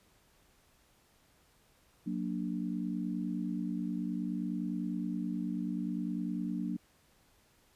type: chord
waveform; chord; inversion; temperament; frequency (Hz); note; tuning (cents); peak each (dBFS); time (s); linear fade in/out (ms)
sine; Gb augmented; none; equal with one note detuned; 183.51 / 233.1 / 293.7; Gb3 / Bb3 / D4; -14 / 0 / 0; -36 / -37 / -38; 2.06-6.77; 10
effects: pink hiss -67 dBFS RMS until 7.75 s + resampled to 32000 Hz